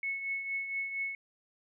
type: tone with tremolo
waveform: sine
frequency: 2200 Hz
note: C#7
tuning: 14 cents flat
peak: -30 dBFS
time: 0.03-1.15 s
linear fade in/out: 2 ms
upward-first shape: triangle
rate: 4.3 Hz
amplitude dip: 60%
effects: none